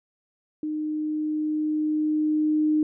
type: tone with level ramp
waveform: sine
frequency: 306.3 Hz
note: D#4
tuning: 27 cents flat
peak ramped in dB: -26 to -18 dBFS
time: 0.63-2.83 s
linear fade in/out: 2 ms
effects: none